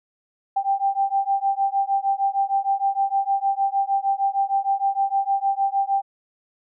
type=beating tone pair; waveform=sine; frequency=784 / 790.5 Hz; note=G5 / G5; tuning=0 / +14 cents; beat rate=6.5 Hz; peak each=-22 dBFS; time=0.56-6.02 s; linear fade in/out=10 ms; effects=none